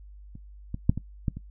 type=clicks; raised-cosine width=5 ms; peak=-29 / -19 / -6 / -18 / -13 / -24 dBFS; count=6; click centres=0.354 / 0.744 / 0.895 / 0.976 / 1.282 / 1.37 s; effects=noise-tail reverb RT60 0.1 s tail -19 dB re dry + added 50 Hz sine -44 dBFS peak until 1.5 s